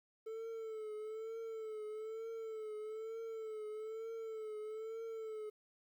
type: tone with vibrato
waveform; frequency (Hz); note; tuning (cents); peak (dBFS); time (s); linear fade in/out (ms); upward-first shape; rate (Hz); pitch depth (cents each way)
triangle; 440; A4; 0; -40; 0.26-5.5; 10; triangle; 1.1; 62
effects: 12-bit